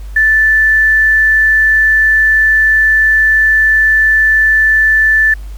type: tone with quantisation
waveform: sine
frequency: 1757 Hz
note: A6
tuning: 3 cents flat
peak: -6 dBFS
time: 0.16-5.34 s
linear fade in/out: 5 ms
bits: 6
effects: added 50 Hz sine -23 dBFS peak until 5.57 s + pink hiss -44 dBFS RMS until 5.57 s